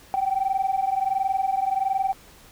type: tone pair together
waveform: sine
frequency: 762.6 / 784 Hz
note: G5 / G5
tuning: -48 / 0 cents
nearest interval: unison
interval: 48 cents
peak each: -23 dBFS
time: 0.14-2.13 s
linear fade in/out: 0 ms
effects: tanh soft clip ceiling -15 dBFS + pink hiss -50 dBFS RMS until 2.51 s